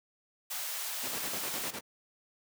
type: high-pass noise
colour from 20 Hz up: white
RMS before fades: -37 dBFS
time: 0.5-1.71 s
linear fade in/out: 10 ms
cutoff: 580 Hz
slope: 24 dB/octave
type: noise with tremolo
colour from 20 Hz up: pink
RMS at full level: -38 dBFS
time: 1.03-1.81 s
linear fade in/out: 10 ms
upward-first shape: square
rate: 9.9 Hz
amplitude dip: 65%
effects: high-pass 200 Hz 12 dB/octave